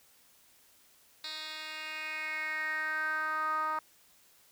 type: tone with band-pass filter sweep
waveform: 10% pulse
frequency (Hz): 311.1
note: D#4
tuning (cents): 0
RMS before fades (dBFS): -35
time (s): 1.24-3.79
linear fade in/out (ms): 2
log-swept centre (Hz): 3800 to 1100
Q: 5.2
effects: white hiss -63 dBFS RMS until 4.51 s